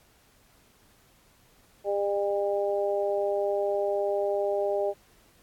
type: harmonic tone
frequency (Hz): 201.1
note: G3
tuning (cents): +44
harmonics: 2 / 3 / 4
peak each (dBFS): -28 / -27 / -34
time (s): 1.84-4.94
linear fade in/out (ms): 50
effects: pink hiss -61 dBFS RMS until 5.42 s + AAC 64 kbps